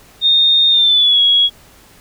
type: tone with pitch glide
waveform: sine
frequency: 3670 to 3327 Hz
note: A#7 to G#7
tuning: -28 to +2 cents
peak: -8 dBFS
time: 0.21-1.5 s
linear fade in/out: 50 ms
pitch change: -170 cents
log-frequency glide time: 0.7-1.21 s
effects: pink hiss -45 dBFS RMS until 2 s